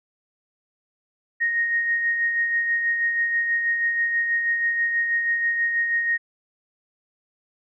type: tone with tremolo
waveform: sine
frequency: 1864.7 Hz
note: A#6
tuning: in tune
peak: -18 dBFS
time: 1.4-6.18 s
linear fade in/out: 20 ms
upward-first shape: sine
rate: 6.2 Hz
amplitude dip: 40%
effects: none